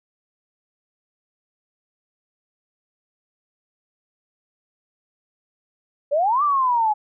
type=exponential two-way sweep; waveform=sine; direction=up then down; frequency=549 to 1200 to 832 Hz; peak=-16 dBFS; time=6.11-6.94 s; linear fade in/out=20 ms; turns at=6.43 s; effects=none